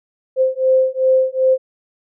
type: beating tone pair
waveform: sine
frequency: 520 / 522.6 Hz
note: C5 / C5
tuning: -11 / -2 cents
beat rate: 2.6 Hz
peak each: -15 dBFS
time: 0.36-1.58 s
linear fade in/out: 50 ms
effects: none